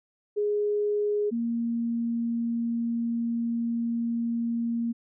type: tone pair in turn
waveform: sine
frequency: 415.3 / 233.1 Hz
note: G#4 / A#3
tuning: 0 / 0 cents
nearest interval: minor seventh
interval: 1000 cents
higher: first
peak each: -23 / -25 dBFS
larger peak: first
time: 0.36-1.31 / 1.31-4.93 s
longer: second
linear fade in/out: 20 ms
effects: none